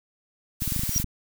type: noise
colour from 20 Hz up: blue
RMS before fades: -30 dBFS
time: 0.6-1.04 s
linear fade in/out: 20 ms
type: clicks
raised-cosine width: 5 ms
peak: -17 dBFS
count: 10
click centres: 0.621 / 0.677 / 0.722 / 0.763 / 0.794 / 0.835 / 0.893 / 0.962 / 1 / 1.043 s
type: tone with exponential growth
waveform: square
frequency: 5740 Hz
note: F8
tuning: 47 cents sharp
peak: -18 dBFS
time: 0.86-0.98 s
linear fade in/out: 0 ms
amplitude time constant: 24 ms
effects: none